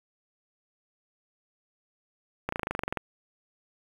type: slowing click train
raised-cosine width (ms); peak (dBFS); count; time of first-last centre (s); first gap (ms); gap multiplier
0.5; -14; 13; 2.49-2.973; 34; 1.03
effects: 7-bit